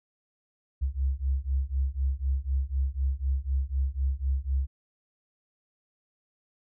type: beating tone pair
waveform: sine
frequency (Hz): 65.4 / 69.4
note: C2 / C#2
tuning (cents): 0 / +3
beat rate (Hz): 4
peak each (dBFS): -28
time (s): 0.81-4.67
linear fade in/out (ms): 20
effects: none